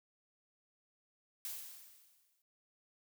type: noise with exponential decay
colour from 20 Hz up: blue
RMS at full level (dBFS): -41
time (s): 1.45-2.42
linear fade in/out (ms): 1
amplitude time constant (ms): 210
effects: none